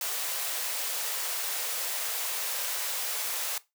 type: high-pass noise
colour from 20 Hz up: white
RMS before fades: -32 dBFS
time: 0.01-3.58 s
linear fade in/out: 2 ms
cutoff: 440 Hz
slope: 48 dB/octave
effects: noise-tail reverb RT60 0.2 s tail -18 dB re dry